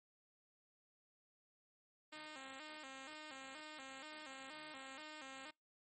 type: tone with vibrato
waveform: 5% pulse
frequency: 286.2 Hz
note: D4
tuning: 45 cents flat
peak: -39 dBFS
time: 2.12-5.51 s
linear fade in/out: 10 ms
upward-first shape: square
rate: 2.1 Hz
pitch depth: 120 cents each way
effects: noise-tail reverb RT60 0.2 s tail -24 dB re dry + MP3 32 kbps